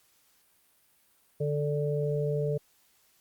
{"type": "harmonic tone", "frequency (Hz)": 146.83, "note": "D3", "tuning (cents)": 0, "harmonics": [1, 3, 4], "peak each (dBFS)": [-29, -30, -35], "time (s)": [1.4, 2.58], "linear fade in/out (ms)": 10, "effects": ["white hiss -66 dBFS RMS until 3.2 s", "Opus 48 kbps"]}